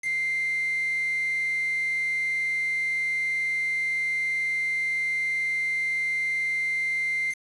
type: tone with quantisation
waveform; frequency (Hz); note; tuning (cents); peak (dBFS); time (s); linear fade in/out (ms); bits
sine; 2093; C7; 0; -24; 0.02-7.35; 50; 6
effects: resampled to 24000 Hz